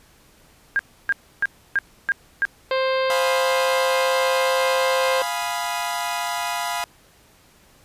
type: tone bursts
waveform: sine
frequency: 1613 Hz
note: G6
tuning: 49 cents sharp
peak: -16 dBFS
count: 6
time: 0.76-2.452 s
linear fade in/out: 0 ms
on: 32 ms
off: 300 ms
type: harmonic tone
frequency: 525 Hz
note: C5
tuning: 6 cents sharp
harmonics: 1 / 2 / 3 / 4 / 5 / 6 / 7 / 8 / 9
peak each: -20 / -26 / -30 / -32 / -34 / -36 / -37 / -38 / -39 dBFS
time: 2.71-5.22 s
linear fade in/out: 2 ms
type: chord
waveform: sawtooth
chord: F half-diminished seventh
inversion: none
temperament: equal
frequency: 698.5 / 830.6 / 987.8 / 1244.5 Hz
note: F5 / Ab5 / Cb6 / Eb6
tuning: 0 / 0 / 0 / 0 cents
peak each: -24 / -27 / -24 / -30 dBFS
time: 3.1-6.84 s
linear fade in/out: 0 ms
effects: pink hiss -54 dBFS RMS until 7.84 s + resampled to 32000 Hz